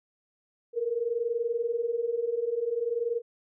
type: tone pair together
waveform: sine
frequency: 454.7 / 475.2 Hz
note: A#4 / A#4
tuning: -43 / +33 cents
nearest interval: minor second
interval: 76 cents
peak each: -31 / -28 dBFS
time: 0.73-3.22 s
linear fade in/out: 50 ms
effects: none